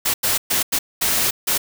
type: noise bursts at uneven times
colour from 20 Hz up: white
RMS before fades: -19 dBFS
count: 6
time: 0.05-0.14 / 0.23-0.38 / 0.5-0.63 / 0.72-0.79 / 1.01-1.31 / 1.47-1.58 s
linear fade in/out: 10 ms
effects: none